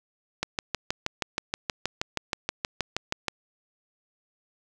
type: click train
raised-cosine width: 0.2 ms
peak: -9 dBFS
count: 19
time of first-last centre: 0.43-3.283 s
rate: 6.31 Hz
effects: none